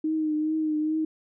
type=tone with vibrato; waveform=sine; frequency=310 Hz; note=D#4; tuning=6 cents flat; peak=-23 dBFS; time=0.04-1.05 s; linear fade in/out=5 ms; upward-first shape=triangle; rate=2.4 Hz; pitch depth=38 cents each way; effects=none